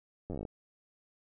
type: slowing click train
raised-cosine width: 2 ms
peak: -26 dBFS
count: 11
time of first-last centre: 0.3-0.452 s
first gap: 10 ms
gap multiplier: 1.09
effects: none